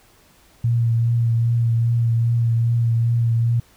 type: tone with vibrato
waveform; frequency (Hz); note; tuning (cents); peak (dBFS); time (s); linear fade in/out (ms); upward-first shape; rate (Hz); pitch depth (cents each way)
sine; 116.6; A#2; +1; -15; 0.64-3.6; 5; triangle; 2.5; 25
effects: pink hiss -54 dBFS RMS until 3.76 s